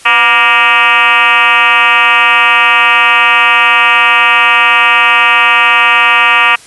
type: tone with frequency modulation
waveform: sine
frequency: 1862 Hz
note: A#6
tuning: 2 cents flat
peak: -4 dBFS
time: 0.05-6.56 s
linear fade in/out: 10 ms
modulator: 227 Hz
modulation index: 4.2
effects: white hiss -36 dBFS RMS until 6.66 s + resampled to 24000 Hz